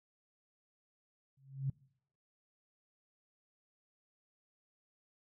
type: tone with exponential growth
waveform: sine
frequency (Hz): 135.6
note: C#3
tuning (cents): -38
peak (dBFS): -29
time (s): 1.37-1.7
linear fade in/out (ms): 5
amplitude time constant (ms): 71
effects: noise-tail reverb RT60 0.7 s tail -24 dB re dry